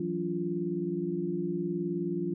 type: tone cluster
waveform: sine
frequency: 166.5 / 185.8 / 286.9 / 346.6 Hz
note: E3 / F#3 / D4 / F4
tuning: +18 / +7 / -40 / -13 cents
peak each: -36 / -35 / -37 / -32 dBFS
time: 0-2.34 s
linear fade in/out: 5 ms
effects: none